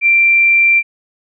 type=tone; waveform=sine; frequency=2359 Hz; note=D7; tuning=7 cents sharp; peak=-7 dBFS; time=0.01-0.83 s; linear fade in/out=50 ms; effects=none